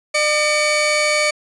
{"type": "tone pair together", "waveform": "sawtooth", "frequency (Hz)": [602, 2274], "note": ["D5", "C#7"], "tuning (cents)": [43, 44], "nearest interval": "octave + major seventh", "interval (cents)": 2301, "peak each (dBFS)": -14, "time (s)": [0.14, 1.31], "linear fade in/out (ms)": 10, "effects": ["resampled to 22050 Hz"]}